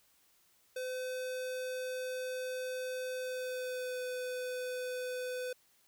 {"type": "tone with pitch glide", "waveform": "square", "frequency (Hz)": [510, 502.7], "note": ["C5", "B4"], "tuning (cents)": [-44, 31], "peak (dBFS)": -37, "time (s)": [0.76, 5.53], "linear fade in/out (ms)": 5, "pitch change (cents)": -25, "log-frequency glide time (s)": [3.2, 4.02], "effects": ["white hiss -69 dBFS RMS until 5.87 s"]}